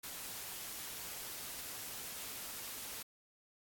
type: noise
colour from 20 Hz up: white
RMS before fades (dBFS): -45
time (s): 0.03-3.03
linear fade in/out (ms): 10
effects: AAC 64 kbps